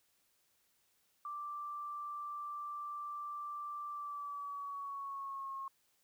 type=tone with pitch glide; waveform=sine; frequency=1174.7 to 1083.4 Hz; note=D6 to C#6; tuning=0 to -40 cents; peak=-40 dBFS; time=1.25-5.68 s; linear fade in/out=2 ms; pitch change=-140 cents; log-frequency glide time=3.91-5.52 s; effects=white hiss -75 dBFS RMS until 6.03 s